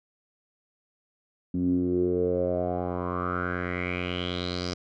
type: tone with low-pass filter sweep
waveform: 10% pulse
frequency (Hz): 89.3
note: F2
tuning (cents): +39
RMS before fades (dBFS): -28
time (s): 1.54-4.74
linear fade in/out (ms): 5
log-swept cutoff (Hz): 230 to 5200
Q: 6.2
effects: none